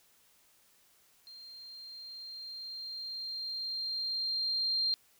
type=tone with level ramp; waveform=sine; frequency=4186 Hz; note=C8; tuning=in tune; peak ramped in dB=-48 to -27 dBFS; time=1.27-4.94 s; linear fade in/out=0 ms; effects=white hiss -66 dBFS RMS until 5.19 s